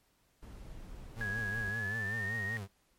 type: noise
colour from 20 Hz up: brown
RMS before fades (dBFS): -47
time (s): 0.42-1.71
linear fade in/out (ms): 10
type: tone with vibrato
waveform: 35% pulse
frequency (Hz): 105.7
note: G#2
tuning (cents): +31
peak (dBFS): -37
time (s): 1.15-2.68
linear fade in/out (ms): 50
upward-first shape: triangle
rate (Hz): 5.2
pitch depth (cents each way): 190
type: tone with pitch glide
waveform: sine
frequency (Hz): 1661.2 to 1864.6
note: G#6 to A#6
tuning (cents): 0 to 0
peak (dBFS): -34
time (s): 1.21-2.57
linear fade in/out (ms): 0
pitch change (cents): +200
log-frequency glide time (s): 1.67-2.36
effects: pink hiss -72 dBFS RMS until 2.98 s + MP3 64 kbps